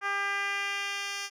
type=tone with band-pass filter sweep; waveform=10% pulse; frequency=400 Hz; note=G4; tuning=35 cents sharp; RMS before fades=-32 dBFS; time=0.01-1.3 s; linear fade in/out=50 ms; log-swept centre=1400 to 4600 Hz; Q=1.4; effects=none